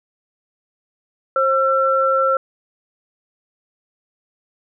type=tone pair together; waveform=sine; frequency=533 / 1347 Hz; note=C5 / E6; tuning=+32 / +37 cents; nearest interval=octave + major third; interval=1605 cents; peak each=-17 / -16 dBFS; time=1.36-2.37 s; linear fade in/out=2 ms; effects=none